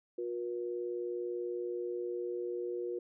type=tone pair together; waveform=sine; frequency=359.1 / 479.4 Hz; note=F4 / A#4; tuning=+48 / +48 cents; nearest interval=perfect fourth; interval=500 cents; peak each=-36 / -39 dBFS; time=0.18-2.99 s; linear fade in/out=5 ms; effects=none